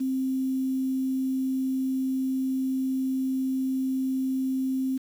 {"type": "tone with quantisation", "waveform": "sine", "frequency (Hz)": 262.8, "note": "C4", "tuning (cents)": 8, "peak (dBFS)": -24, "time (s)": [0, 4.98], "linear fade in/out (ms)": 10, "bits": 8, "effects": []}